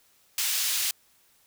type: high-pass noise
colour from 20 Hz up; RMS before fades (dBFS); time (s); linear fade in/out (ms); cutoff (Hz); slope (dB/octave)
pink; -27; 0.38-0.91; 2; 3100; 12
effects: white hiss -63 dBFS RMS until 1.46 s